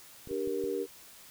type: clicks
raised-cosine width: 3 ms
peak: -33 dBFS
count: 4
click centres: 0.274 / 0.312 / 0.475 / 0.64 s
type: chord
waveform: sine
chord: G minor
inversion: second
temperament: just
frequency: 294 / 392 / 470.4 Hz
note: D4 / G4 / Bb4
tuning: +2 / 0 / +16 cents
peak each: -38 / -33 / -34 dBFS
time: 0.28-0.87 s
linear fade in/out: 50 ms
effects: white hiss -53 dBFS RMS until 1.3 s